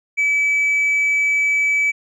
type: tone with tanh clipping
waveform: sine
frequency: 2296 Hz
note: D7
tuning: 40 cents flat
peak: -15 dBFS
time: 0.17-1.92 s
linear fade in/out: 20 ms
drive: 1 dB
effects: none